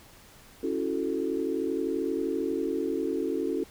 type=chord; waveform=sine; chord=F# minor seventh; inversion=second; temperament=equal; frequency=277.2 / 329.6 / 370 / 440 Hz; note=C#4 / E4 / F#4 / A4; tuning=0 / 0 / 0 / 0 cents; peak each=-32 dBFS; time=0.63-3.64 s; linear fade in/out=5 ms; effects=pink hiss -53 dBFS RMS until 3.7 s